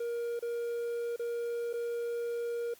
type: tone with dropouts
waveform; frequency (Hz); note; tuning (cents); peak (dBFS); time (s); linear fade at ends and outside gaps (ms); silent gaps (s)
triangle; 471.6; A#4; +20; -30; 0-2.74; 5; 0.393-0.424 / 1.162-1.194 / 1.73-1.737
effects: white hiss -59 dBFS RMS until 2.79 s + Opus 48 kbps